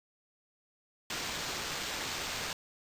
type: noise with sample-and-hold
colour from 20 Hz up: white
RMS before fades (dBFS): -37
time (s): 1.1-2.53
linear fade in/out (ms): 2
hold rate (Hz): 11025
effects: resampled to 32000 Hz